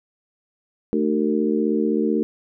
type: harmonic tone with a mistuned harmonic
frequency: 75.9 Hz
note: D#2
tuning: 42 cents flat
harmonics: 3 / 4 / 5 / 6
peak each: -22 / -23 / -24 / -25 dBFS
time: 0.93-2.23 s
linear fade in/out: 0 ms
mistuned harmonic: 3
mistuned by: -52 cents
effects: none